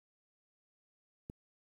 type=click; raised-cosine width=3 ms; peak=-30 dBFS; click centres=1.299 s; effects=10-bit